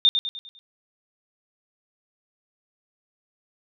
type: tone with echo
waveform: sine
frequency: 3624 Hz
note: A#7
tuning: 50 cents flat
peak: -12 dBFS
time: 0.05-0.09 s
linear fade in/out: 0 ms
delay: 100 ms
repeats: 5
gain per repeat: -7 dB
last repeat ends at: 0.59 s
effects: none